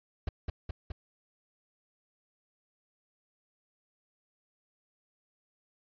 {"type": "noise with echo", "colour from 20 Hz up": "brown", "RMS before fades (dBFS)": -30, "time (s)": [0.27, 0.29], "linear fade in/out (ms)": 5, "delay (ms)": 210, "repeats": 3, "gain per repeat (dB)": -2, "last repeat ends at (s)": 0.92, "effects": ["resampled to 11025 Hz"]}